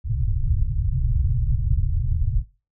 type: low-pass noise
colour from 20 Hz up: pink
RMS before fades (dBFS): -21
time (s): 0.04-2.44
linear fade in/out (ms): 50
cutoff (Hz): 140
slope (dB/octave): 96
effects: noise-tail reverb RT60 0.3 s tail -18 dB re dry